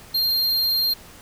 square tone, 4195 Hz, C8, 4 cents sharp, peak -19 dBFS, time 0.14-0.94 s, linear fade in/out 10 ms, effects pink hiss -45 dBFS RMS until 1.21 s

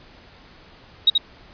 sine tone with echo, 3800 Hz, A#7, 33 cents sharp, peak -10 dBFS, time 1.07-1.1 s, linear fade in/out 5 ms, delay 80 ms, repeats 1, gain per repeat -4 dB, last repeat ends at 1.18 s, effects pink hiss -48 dBFS RMS until 1.53 s + resampled to 11025 Hz

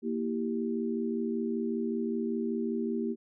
sine chord, E diminished, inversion second, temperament equal with one note detuned, 233.1 / 326.8 / 392 Hz, Bb3 / E4 / G4, 0 / -15 / 0 cents, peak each -31 / -36 / -34 dBFS, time 0.02-3.16 s, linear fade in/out 50 ms, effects none

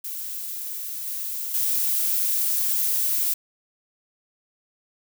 violet noise with level steps, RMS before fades -32 / -30 / -23 dBFS, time 0.04-3.34 s, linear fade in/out 5 ms, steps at 1.06 / 1.54 s, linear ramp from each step 5 ms, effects none

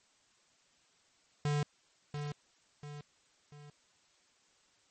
square tone with echo, 146.7 Hz, D3, 2 cents flat, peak -30 dBFS, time 1.45-1.63 s, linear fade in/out 2 ms, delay 690 ms, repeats 3, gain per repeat -7 dB, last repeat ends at 3.7 s, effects white hiss -69 dBFS RMS until 4.9 s + MP3 32 kbps

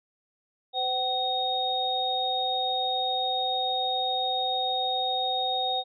sine tone cluster, 512 / 759 / 3727 Hz, C5 / F#5 / A#7, -38 / +44 / -1 cents, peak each -34 / -28 / -28 dBFS, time 0.73-5.84 s, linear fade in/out 50 ms, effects none

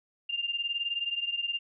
sine beating tone pair, 2794 / 2813 Hz, F7 / F7, 0 / +12 cents, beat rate 19 Hz, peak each -31 / -34 dBFS, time 0.29-1.59 s, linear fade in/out 10 ms, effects none

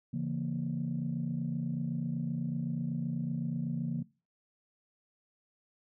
sine chord, A# diminished, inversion first, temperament just, 139.85 / 167.82 / 233.1 Hz, C#3 / E3 / A#3, +16 / +31 / 0 cents, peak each -35 / -35 / -35 dBFS, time 0.13-4.03 s, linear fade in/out 10 ms, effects noise-tail reverb RT60 0.3 s tail -20 dB re dry + tanh soft clip ceiling -24 dBFS

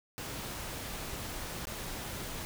pink noise with dropouts, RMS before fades -40 dBFS, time 0.18-2.45 s, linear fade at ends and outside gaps 0 ms, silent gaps 1.654-1.67 s, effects none

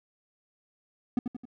triangle tone with echo, 245.4 Hz, B3, 11 cents flat, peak -20 dBFS, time 1.17-1.19 s, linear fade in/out 2 ms, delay 88 ms, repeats 3, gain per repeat -6 dB, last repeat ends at 1.454 s, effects none

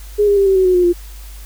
sine tone with pitch steps, 415.3 / 405.1 / 395.2 / 385.5 / 376 / 366.8 / 357.8 / 349 Hz, G#4 / G#4 / G4 / G4 / F#4 / F#4 / F4 / F4, 0 / -43 / +14 / -29 / +28 / -15 / +42 / -1 cents, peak -9 dBFS, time 0.18-0.932 s, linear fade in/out 20 ms, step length 94 ms, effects added 50 Hz sine -31 dBFS peak until 1.45 s + white hiss -42 dBFS RMS until 1.45 s

